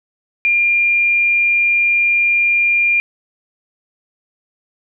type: tone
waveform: sine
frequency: 2400 Hz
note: D7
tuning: 37 cents sharp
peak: -11 dBFS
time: 0.45-3 s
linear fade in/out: 0 ms
effects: none